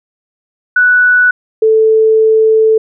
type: tone pair in turn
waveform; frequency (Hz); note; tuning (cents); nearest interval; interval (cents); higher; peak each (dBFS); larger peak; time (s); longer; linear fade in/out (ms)
sine; 1480 / 440; F#6 / A4; 0 / 0; octave + major sixth; 2100; first; -5; neither; 0.76-1.31 / 1.62-2.78; second; 5
effects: none